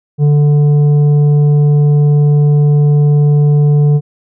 triangle tone with tanh clipping, 146.83 Hz, D3, in tune, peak -7 dBFS, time 0.18-4.01 s, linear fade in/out 50 ms, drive 11 dB, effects none

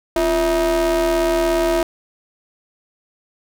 square ring-modulated tone, 153.5 Hz, D#3, 23 cents flat, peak -13 dBFS, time 0.16-1.83 s, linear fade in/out 2 ms, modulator 499 Hz, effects none

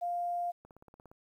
sine tone, 700 Hz, F5, 4 cents sharp, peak -31 dBFS, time 0.01-0.52 s, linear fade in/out 20 ms
click train, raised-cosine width 1 ms, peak -40 dBFS, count 9, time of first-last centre 0.65-1.115 s, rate 17.2 Hz
effects 11-bit

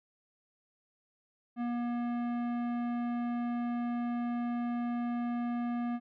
sine tone with tanh clipping, 239.5 Hz, A#3, 47 cents sharp, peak -33 dBFS, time 1.56-6 s, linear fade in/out 50 ms, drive 15 dB, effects none

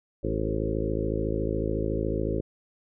harmonic tone with a mistuned harmonic, 53.9 Hz, A1, 35 cents flat, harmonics 1 / 2 / 3 / 4 / 5 / 6 / 7 / 8 / 9 / 10, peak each -32 / -33 / -36 / -36 / -37 / -33 / -33 / -35 / -37 / -36 dBFS, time 0.23-2.41 s, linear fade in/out 10 ms, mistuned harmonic 8, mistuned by +22 cents, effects none

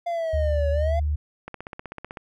triangle exponential two-way sweep, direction down then up, 696 to 560 to 696 Hz, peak -22 dBFS, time 0.06-1 s, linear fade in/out 10 ms, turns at 0.7 s
sine tone, 74.4 Hz, D2, 23 cents sharp, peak -21 dBFS, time 0.33-1.16 s, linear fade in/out 10 ms
click train, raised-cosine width 0.5 ms, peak -20 dBFS, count 12, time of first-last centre 1.48-2.172 s, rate 15.9 Hz
effects none

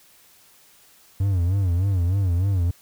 triangle tone with vibrato, 92.5 Hz, F#2, in tune, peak -16 dBFS, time 1.2-2.71 s, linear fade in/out 5 ms, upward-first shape sine, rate 3.3 Hz, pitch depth 140 cents each way, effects white hiss -54 dBFS RMS until 2.81 s

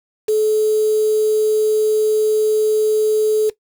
sine tone with quantisation, 430 Hz, A4, 40 cents flat, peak -12 dBFS, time 0.28-3.5 s, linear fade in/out 10 ms, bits 5, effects noise-tail reverb RT60 0.1 s tail -17 dB re dry

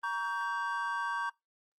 triangle chord, G diminished, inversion first, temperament just, 940.8 / 1128.9 / 1568 Hz, Bb5 / Db6 / G6, +16 / +31 / 0 cents, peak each -34 dBFS, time 0.03-1.3 s, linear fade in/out 10 ms, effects noise-tail reverb RT60 0.2 s tail -23 dB re dry + Opus 32 kbps

